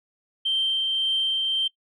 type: tone with tremolo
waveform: sine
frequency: 3136 Hz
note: G7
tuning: in tune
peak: -19 dBFS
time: 0.45-1.68 s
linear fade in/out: 10 ms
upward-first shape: triangle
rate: 1.8 Hz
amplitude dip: 25%
effects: noise-tail reverb RT60 0.1 s tail -21 dB re dry + tanh soft clip ceiling -16 dBFS